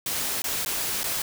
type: noise with dropouts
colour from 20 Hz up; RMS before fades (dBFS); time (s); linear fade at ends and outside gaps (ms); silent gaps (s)
white; -28; 0.06-1.22; 2; 0.42-0.441 / 0.649-0.66 / 1.034-1.04
effects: none